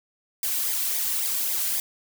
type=noise with flanger; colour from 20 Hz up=blue; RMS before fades=-26 dBFS; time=0.43-1.8 s; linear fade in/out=2 ms; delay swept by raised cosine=0.7 to 2.4 ms; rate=3.7 Hz; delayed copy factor=-1; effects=none